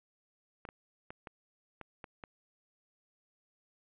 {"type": "clicks", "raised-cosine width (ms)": 0.5, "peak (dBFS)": -29, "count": 7, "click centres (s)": [0.652, 0.689, 1.105, 1.272, 1.813, 2.042, 2.238], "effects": ["resampled to 8000 Hz"]}